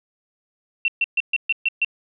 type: tone bursts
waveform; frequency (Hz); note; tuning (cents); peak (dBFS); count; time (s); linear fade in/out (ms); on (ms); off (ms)
sine; 2713; E7; +49; -16; 7; 0.85-1.847; 2; 31; 130
effects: none